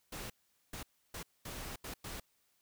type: noise bursts at uneven times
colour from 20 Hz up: pink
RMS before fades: -44 dBFS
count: 6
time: 0.12-0.3 / 0.73-0.83 / 1.14-1.23 / 1.45-1.76 / 1.84-1.94 / 2.04-2.2 s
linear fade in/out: 5 ms
effects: white hiss -75 dBFS RMS until 2.61 s